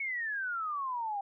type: exponential sweep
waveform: sine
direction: down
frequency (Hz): 2234 to 784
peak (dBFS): -32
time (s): 0-1.21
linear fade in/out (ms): 5
effects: none